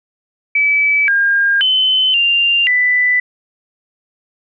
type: tone with pitch steps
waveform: sine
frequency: 2298 / 1612 / 3047 / 2789 / 1988 Hz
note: D7 / G6 / G7 / F7 / B6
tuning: -38 / +48 / -50 / -3 / +11 cents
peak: -10 dBFS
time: 0.55-3.2 s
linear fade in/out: 5 ms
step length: 530 ms
effects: none